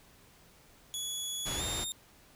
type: tone with pitch glide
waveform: 20% pulse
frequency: 3387 to 3672 Hz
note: G#7 to A#7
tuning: +33 to -27 cents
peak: -29 dBFS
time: 0.94-1.92 s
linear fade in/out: 0 ms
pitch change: +140 cents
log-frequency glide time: 1.57-1.62 s
type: low-pass noise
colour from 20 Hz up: pink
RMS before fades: -38 dBFS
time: 1.45-1.85 s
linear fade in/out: 20 ms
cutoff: 8600 Hz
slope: 48 dB/octave
effects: pink hiss -60 dBFS RMS until 2.35 s